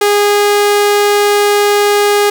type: tone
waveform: sawtooth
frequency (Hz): 410.9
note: G#4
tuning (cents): -18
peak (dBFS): -4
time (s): 0.01-2.3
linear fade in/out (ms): 5
effects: none